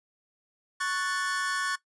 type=chord; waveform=45% pulse; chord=F# minor; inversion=second; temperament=equal; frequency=1108.7 / 1480 / 1760 Hz; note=C#6 / F#6 / A6; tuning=0 / 0 / 0 cents; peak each=-32 dBFS; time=0.8-1.76 s; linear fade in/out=10 ms; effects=noise-tail reverb RT60 0.1 s tail -17 dB re dry + resampled to 24000 Hz